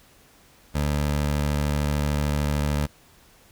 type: tone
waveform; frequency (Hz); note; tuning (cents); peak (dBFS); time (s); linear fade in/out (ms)
20% pulse; 73.4; D2; 0; -17; 0.74-2.87; 20
effects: pink hiss -55 dBFS RMS until 3.51 s